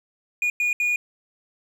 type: tone bursts at uneven times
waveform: triangle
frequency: 2444 Hz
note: D#7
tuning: 32 cents flat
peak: -18 dBFS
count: 3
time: 0.42-0.5 / 0.6-0.73 / 0.8-0.96 s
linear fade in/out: 2 ms
effects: none